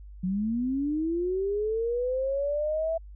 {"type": "linear sweep", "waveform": "sine", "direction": "up", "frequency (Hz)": [178, 662], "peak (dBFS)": -25, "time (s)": [0.23, 2.98], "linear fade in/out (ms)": 10, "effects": ["added 50 Hz sine -42 dBFS peak until 3.15 s"]}